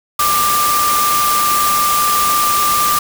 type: tone in noise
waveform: sine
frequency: 1187 Hz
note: D6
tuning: 18 cents sharp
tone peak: -13 dBFS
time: 0.19-2.99 s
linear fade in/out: 5 ms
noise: white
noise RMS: -18 dBFS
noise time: 0.19-2.99 s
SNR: +2 dB
effects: none